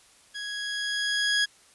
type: tone with level ramp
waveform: 20% pulse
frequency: 1661.2 Hz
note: G#6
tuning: in tune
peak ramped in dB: -29 to -16 dBFS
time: 0.34-1.46 s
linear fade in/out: 20 ms
effects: white hiss -57 dBFS RMS until 1.74 s + resampled to 24000 Hz